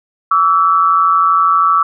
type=tone pair together; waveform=sine; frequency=1146 / 1318.5 Hz; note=D6 / E6; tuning=-43 / 0 cents; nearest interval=major second; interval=243 cents; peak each=-11 dBFS; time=0.31-1.83 s; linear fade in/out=5 ms; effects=none